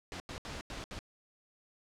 pink noise bursts at uneven times, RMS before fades -42 dBFS, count 5, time 0.12-0.2 / 0.29-0.38 / 0.45-0.61 / 0.7-0.84 / 0.91-0.99 s, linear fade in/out 0 ms, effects low-pass 6000 Hz 12 dB/octave

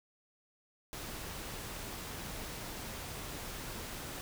pink noise, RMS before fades -43 dBFS, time 0.93-4.21 s, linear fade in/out 0 ms, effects none

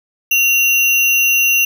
sine tone with sample-and-hold, 2760 Hz, F7, 21 cents flat, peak -10 dBFS, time 0.31-1.65 s, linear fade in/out 5 ms, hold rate 8820 Hz, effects none

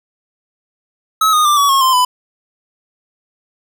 square tone with pitch steps, 1287 / 1233.9 / 1182.9 / 1134.1 / 1087.2 / 1042.4 / 999.3 Hz, E6 / D#6 / D6 / C#6 / C#6 / C6 / B5, -42 / -15 / +12 / +39 / -34 / -7 / +20 cents, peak -10 dBFS, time 1.21-2.05 s, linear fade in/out 5 ms, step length 120 ms, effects none

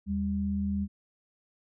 sine tone pair together, 79.91 / 199.4 Hz, D#2 / G3, +47 / +30 cents, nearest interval octave + major third, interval 1583 cents, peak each -33 / -28 dBFS, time 0.06-0.88 s, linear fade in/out 50 ms, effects none

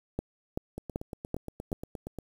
two click trains, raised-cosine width 2 ms, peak -17 / -24 dBFS, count 5 / 13, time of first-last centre 0.19-1.728 / 0.78-2.187 s, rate 2.6 / 8.53 Hz, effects 8-bit

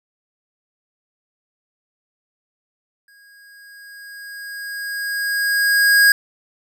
square tone with exponential growth, 1640 Hz, G#6, 22 cents flat, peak -9 dBFS, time 3.08-6.12 s, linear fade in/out 2 ms, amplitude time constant 660 ms, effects none

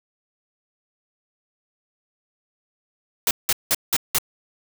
white noise bursts, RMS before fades -19 dBFS, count 5, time 3.27-4.185 s, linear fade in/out 2 ms, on 39 ms, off 180 ms, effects none

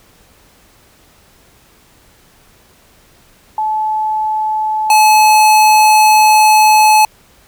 sine / square tone pair in turn, 864 / 859 Hz, A5 / A5, -32 / -42 cents, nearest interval unison, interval 10 cents, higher first, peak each -13 / -6 dBFS, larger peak second, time 3.58-4.9 / 4.9-7.05 s, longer second, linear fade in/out 2 ms, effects pink hiss -48 dBFS RMS until 7.47 s

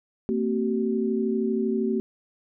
sine tone cluster, 227 / 259.7 / 381.2 Hz, A#3 / C4 / G4, -46 / -13 / -48 cents, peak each -25 / -30 / -26 dBFS, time 0.29-2 s, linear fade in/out 0 ms, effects none

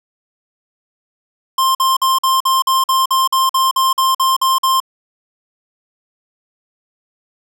square tone bursts, 1053 Hz, C6, 11 cents sharp, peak -12 dBFS, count 15, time 1.58-4.802 s, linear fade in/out 5 ms, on 170 ms, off 48 ms, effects none

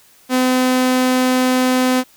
sawtooth tone, 255 Hz, C4, 44 cents flat, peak -9 dBFS, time 0.29-2.04 s, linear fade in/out 50 ms, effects white hiss -50 dBFS RMS until 2.16 s

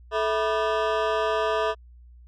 25% pulse ring-modulated tone, 545 Hz, C#5, 29 cents flat, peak -15 dBFS, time 0.11-1.75 s, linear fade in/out 50 ms, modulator 110 Hz, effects added 60 Hz sine -46 dBFS peak until 2.27 s + low-pass 3000 Hz 12 dB/octave

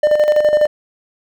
triangle tone with tremolo, 601 Hz, D5, 40 cents sharp, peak -6 dBFS, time 0.03-0.67 s, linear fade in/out 5 ms, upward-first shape square, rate 12 Hz, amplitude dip 55%, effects none

